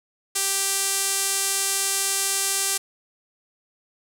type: tone with band-pass filter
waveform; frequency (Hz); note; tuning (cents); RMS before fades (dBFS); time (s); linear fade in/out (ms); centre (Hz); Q
sawtooth; 392; G4; 0; -24; 0.35-2.78; 10; 8900; 1.5
effects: none